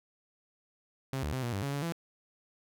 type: tone with pitch steps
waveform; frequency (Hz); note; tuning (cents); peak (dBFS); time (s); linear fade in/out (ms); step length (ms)
sawtooth; 134 / 74.6 / 130.2 / 119.7 / 98.5 / 139.9 / 142 / 167.9; C3 / D2 / C3 / A#2 / G2 / C#3 / C#3 / E3; +42 / +28 / -8 / +46 / +9 / +16 / +42 / +32; -28; 1.13-1.922; 0; 99
effects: none